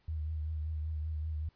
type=tone with vibrato; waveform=sine; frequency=77.78 Hz; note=D#2; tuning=in tune; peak=-33 dBFS; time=0.08-1.49 s; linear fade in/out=5 ms; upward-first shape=triangle; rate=5.2 Hz; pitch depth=49 cents each way; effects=pink hiss -71 dBFS RMS until 1.55 s + resampled to 11025 Hz